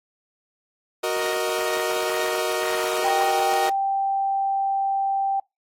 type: chord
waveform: sawtooth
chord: D# minor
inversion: first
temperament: equal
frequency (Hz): 370 / 466.2 / 622.3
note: F#4 / A#4 / D#5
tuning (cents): 0 / 0 / 0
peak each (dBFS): -23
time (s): 1.03-3.7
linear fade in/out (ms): 10
type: tone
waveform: sine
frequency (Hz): 784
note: G5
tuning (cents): 0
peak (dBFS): -20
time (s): 3.04-5.4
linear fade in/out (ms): 5
effects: noise-tail reverb RT60 0.2 s tail -25 dB re dry + AAC 48 kbps